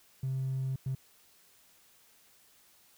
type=tone bursts at uneven times; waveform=triangle; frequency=132.4 Hz; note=C3; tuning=21 cents sharp; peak=-27 dBFS; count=2; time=0.23-0.76 / 0.86-0.95 s; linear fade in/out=5 ms; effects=tanh soft clip ceiling -27 dBFS + white hiss -63 dBFS RMS until 2.97 s